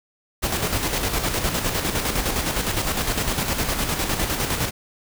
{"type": "noise with tremolo", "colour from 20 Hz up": "pink", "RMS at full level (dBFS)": -22, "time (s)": [0.42, 4.71], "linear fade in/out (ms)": 20, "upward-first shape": "square", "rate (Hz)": 9.8, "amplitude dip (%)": 45, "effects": []}